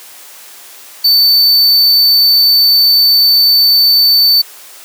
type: tone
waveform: square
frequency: 4534 Hz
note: C#8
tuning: 38 cents sharp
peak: -6 dBFS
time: 1.04-4.42 s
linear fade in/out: 10 ms
effects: white hiss -35 dBFS RMS until 4.84 s + high-pass 400 Hz 12 dB/octave